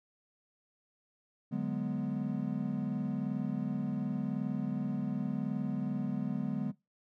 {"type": "chord", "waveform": "triangle", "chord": "G# half-diminished seventh", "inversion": "second", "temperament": "equal", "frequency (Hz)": [146.83, 185, 207.7, 246.9], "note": ["D3", "F#3", "G#3", "B3"], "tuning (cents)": [0, 0, 0, 0], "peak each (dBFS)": [-36, -36, -34, -35], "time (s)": [1.51, 6.72], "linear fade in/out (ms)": 20, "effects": ["noise-tail reverb RT60 0.2 s tail -19 dB re dry"]}